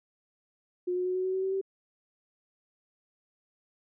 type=tone with pitch steps; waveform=sine; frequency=359.3 / 363.1 / 366.8 / 370.7 / 374.6 / 378.5 / 382.4 / 386.4 Hz; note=F4 / F#4 / F#4 / F#4 / F#4 / F#4 / G4 / G4; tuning=+49 / -33 / -15 / +3 / +21 / +39 / -43 / -25 cents; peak=-27 dBFS; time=0.87-1.614 s; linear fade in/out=10 ms; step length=93 ms; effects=none